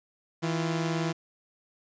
sawtooth tone pair together, 162.3 / 343.9 Hz, E3 / F4, -27 / -27 cents, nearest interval octave + minor second, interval 1300 cents, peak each -24 / -29 dBFS, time 0.42-1.13 s, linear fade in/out 20 ms, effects resampled to 16000 Hz + 10-bit

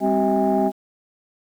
sine tone cluster, 201.1 / 264.4 / 382.4 / 643 / 811 Hz, G3 / C4 / G4 / E5 / G#5, +44 / +18 / -43 / -43 / -41 cents, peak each -22 dBFS, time 0-0.72 s, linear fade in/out 50 ms, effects tanh soft clip ceiling -9 dBFS + 8-bit

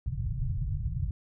white low-pass noise, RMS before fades -31 dBFS, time 0.06-1.11 s, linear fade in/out 2 ms, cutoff 140 Hz, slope 48 dB/octave, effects none

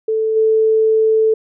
sine tone with level steps, 440 Hz, A4, in tune, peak -14 / -10 dBFS, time 0.08-1.34 s, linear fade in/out 5 ms, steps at 0.35 s, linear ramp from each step 20 ms, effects none

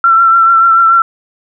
sine tone with vibrato, 1351 Hz, E6, 42 cents sharp, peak -4 dBFS, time 0.04-1.02 s, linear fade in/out 2 ms, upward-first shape triangle, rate 6.9 Hz, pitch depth 35 cents each way, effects none

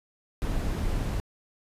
brown noise, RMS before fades -28 dBFS, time 0.42-1.2 s, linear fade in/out 0 ms, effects resampled to 32000 Hz

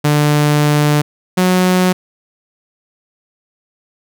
sawtooth tone pair in turn, 148.3 / 183.18 Hz, D3 / F#3, +17 / -17 cents, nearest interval major third, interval 366 cents, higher second, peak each -6 dBFS, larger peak neither, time 0.04-1.02 / 1.37-1.93 s, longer first, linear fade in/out 10 ms, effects none

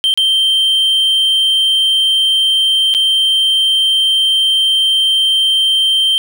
triangle tone with dropouts, 3136 Hz, G7, in tune, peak -8 dBFS, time 0.04-6.18 s, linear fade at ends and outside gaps 0 ms, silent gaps 0.14-0.175 / 2.94-2.948 s, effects none

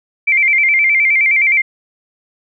sine tone with vibrato, 2214 Hz, C#7, 3 cents flat, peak -9 dBFS, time 0.27-1.62 s, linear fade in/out 10 ms, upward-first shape square, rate 9.6 Hz, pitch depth 83 cents each way, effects none

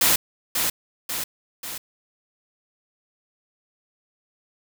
white noise with echo, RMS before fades -18 dBFS, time 0.01-0.16 s, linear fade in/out 5 ms, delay 540 ms, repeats 3, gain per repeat -5 dB, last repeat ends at 1.78 s, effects none

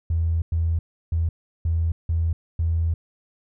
triangle tone bursts at uneven times, 82.41 Hz, E2, in tune, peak -15 dBFS, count 6, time 0.1-0.42 / 0.52-0.79 / 1.12-1.29 / 1.65-1.92 / 2.09-2.33 / 2.59-2.94 s, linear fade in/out 5 ms, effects tanh soft clip ceiling -17 dBFS

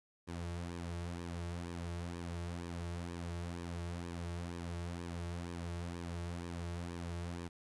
sawtooth tone with flanger, 86.1 Hz, F2, 24 cents flat, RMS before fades -42 dBFS, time 0.27-7.49 s, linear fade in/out 20 ms, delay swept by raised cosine 1.4 to 4.1 ms, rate 2.1 Hz, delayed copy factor -0.65, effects resampled to 24000 Hz + 12-bit

